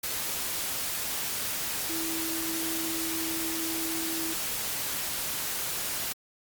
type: tone in noise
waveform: sine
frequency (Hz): 326.3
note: E4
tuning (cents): -18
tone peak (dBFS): -34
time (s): 1.89-4.34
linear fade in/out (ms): 10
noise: white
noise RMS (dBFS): -32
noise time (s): 0.03-6.13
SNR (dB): -5
effects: Opus 48 kbps